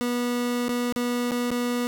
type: tone with dropouts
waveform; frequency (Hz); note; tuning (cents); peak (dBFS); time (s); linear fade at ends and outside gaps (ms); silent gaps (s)
30% pulse; 243.2; B3; -26; -21; 0.01-1.87; 0; 0.683-0.692 / 0.924-0.961 / 1.31-1.318 / 1.506-1.515
effects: none